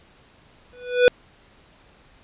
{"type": "tone with exponential growth", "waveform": "square", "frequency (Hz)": 493.1, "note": "B4", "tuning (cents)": -3, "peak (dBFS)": -9, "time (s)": [0.73, 1.08], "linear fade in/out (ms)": 0, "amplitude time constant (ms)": 75, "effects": ["pink hiss -54 dBFS RMS until 2.23 s", "resampled to 8000 Hz"]}